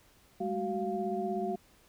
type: tone cluster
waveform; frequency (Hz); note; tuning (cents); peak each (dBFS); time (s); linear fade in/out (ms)
sine; 198.6 / 215 / 374.4 / 699; G3 / A3 / F#4 / F5; +23 / -40 / +20 / +1; -38 / -39 / -34 / -35; 0.4-1.56; 10
effects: pink hiss -63 dBFS RMS until 1.88 s